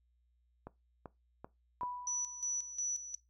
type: click train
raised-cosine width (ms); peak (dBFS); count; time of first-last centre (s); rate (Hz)
1; -31; 4; 0.67-1.833; 2.58
type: tone with exponential decay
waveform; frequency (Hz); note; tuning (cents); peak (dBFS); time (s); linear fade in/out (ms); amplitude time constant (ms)
sine; 986; B5; -3; -35; 1.81-2.73; 0; 200
type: tone with tremolo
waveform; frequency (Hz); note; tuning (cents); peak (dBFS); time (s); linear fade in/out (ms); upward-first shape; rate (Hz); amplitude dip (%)
sine; 5920; F#8; 0; -33; 2.07-3.15; 2; square; 2.8; 70
effects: noise-tail reverb RT60 0.2 s tail -19 dB re dry + added 60 Hz sine -70 dBFS peak until 3.29 s